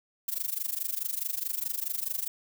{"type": "noise with amplitude modulation", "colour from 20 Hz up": "violet", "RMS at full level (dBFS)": -29, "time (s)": [0.28, 2.28], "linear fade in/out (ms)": 5, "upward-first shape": "sine", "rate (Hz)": 24.7, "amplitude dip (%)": 90, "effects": []}